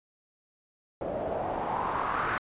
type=noise with low-pass filter sweep; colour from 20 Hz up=white; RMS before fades=-31 dBFS; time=1.01-2.38 s; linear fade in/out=2 ms; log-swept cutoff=540 to 1400 Hz; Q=3.5; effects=resampled to 8000 Hz